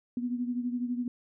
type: beating tone pair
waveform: sine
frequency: 242.8 / 254.8 Hz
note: B3 / C4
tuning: -29 / -46 cents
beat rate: 12 Hz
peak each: -30 / -36 dBFS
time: 0.17-1.08 s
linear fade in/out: 2 ms
effects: none